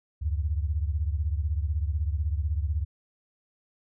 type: beating tone pair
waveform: sine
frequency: 72.3 / 88.3 Hz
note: D2 / F2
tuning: -27 / +20 cents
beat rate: 16 Hz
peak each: -26 / -30 dBFS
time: 0.21-2.85 s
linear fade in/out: 20 ms
effects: none